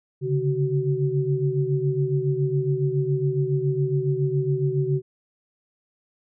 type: tone cluster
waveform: sine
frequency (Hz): 137.4 / 144.6 / 376.5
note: C#3 / D3 / F#4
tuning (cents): -15 / -27 / +30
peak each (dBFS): -24 / -25 / -25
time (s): 0.21-5.02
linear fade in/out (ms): 50
effects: none

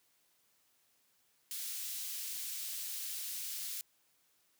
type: high-pass noise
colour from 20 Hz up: white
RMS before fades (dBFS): -41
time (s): 1.51-3.81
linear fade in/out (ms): 0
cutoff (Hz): 3100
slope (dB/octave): 12
effects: white hiss -73 dBFS RMS until 4.59 s + high-pass 80 Hz 12 dB/octave

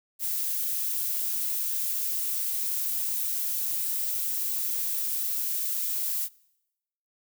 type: noise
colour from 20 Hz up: violet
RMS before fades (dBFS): -29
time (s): 0.19-6.29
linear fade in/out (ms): 50
effects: noise-tail reverb RT60 0.9 s tail -24 dB re dry

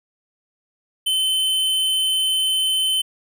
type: tone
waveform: square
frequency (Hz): 3063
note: G7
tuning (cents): -41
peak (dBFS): -18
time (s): 1.06-3.02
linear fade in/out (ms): 10
effects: none

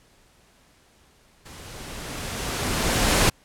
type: noise with level ramp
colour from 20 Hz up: pink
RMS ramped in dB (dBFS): -43 to -17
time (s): 1.45-3.3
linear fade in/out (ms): 10
effects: pink hiss -58 dBFS RMS until 3.44 s + low-pass 11000 Hz 12 dB/octave

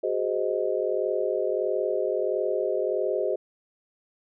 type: chord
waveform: sine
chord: Ab dominant seventh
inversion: third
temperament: just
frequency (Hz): 373.8 / 415.3 / 519.1 / 623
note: Gb4 / Ab4 / C5 / Eb5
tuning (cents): +18 / 0 / -14 / +2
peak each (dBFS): -29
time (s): 0.03-3.36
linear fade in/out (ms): 10
effects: none

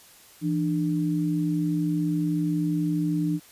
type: tone pair together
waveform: sine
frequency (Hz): 166.57 / 298.6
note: E3 / D4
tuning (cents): +18 / +29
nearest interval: minor seventh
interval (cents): 1011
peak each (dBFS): -25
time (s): 0.41-3.4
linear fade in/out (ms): 50
effects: white hiss -52 dBFS RMS until 3.51 s + resampled to 32000 Hz

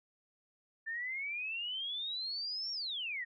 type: exponential two-way sweep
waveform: sine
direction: up then down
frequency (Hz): 1769 to 5588 to 1828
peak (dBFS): -36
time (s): 0.86-3.25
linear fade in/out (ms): 20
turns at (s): 2.72
effects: none

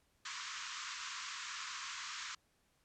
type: band-pass noise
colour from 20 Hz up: pink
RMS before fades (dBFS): -45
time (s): 0.25-2.35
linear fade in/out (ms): 5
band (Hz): 1000 to 7500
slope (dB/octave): 96
effects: pink hiss -75 dBFS RMS until 2.84 s + low-pass 12000 Hz 12 dB/octave

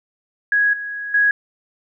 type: tone with level steps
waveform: sine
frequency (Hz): 1661.2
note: G#6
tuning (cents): 0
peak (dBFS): -13 / -25 / -12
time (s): 0.52-1.31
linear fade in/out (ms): 2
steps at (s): 0.73 / 1.14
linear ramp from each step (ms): 5
effects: none

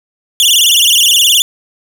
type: tone with vibrato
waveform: sawtooth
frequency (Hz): 3136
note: G7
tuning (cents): 0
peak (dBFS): -3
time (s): 0.4-1.42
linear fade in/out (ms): 0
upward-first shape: sine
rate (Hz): 19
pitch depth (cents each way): 210
effects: none

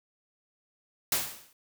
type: noise with exponential decay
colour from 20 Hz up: white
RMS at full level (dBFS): -24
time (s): 1.12-1.53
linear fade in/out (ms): 2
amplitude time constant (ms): 88
effects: none

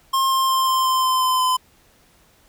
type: tone with pitch steps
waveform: square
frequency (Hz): 1066 / 1059.2 / 1052.5 / 1045.9 / 1039.2 / 1032.7 / 1026.1 / 1019.6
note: C6 / C6 / C6 / C6 / C6 / C6 / C6 / C6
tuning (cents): +32 / +21 / +10 / -1 / -12 / -23 / -34 / -45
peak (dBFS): -17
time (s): 0.13-1.57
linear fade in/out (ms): 10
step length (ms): 180
effects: pink hiss -56 dBFS RMS until 2.48 s

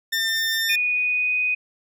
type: tone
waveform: 20% pulse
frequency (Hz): 1801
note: A6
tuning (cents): +40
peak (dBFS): -16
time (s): 0.12-0.76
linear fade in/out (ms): 10
type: tone with pitch glide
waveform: sine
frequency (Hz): 2467 to 2493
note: D#7 to D#7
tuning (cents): -15 to +3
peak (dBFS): -19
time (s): 0.69-1.55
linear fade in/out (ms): 10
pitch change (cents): +18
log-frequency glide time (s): 0.85-1.35
effects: none

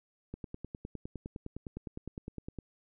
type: click train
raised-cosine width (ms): 3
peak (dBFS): -27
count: 23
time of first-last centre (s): 0.34-2.587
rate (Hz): 9.79
effects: none

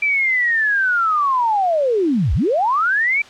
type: linear two-way sweep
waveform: sine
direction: down then up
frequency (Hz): 2349 to 51.91 to 2349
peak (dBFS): -14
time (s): 0.02-3.22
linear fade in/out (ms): 5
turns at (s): 2.34
effects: white hiss -41 dBFS RMS until 3.29 s + low-pass 4000 Hz 12 dB/octave

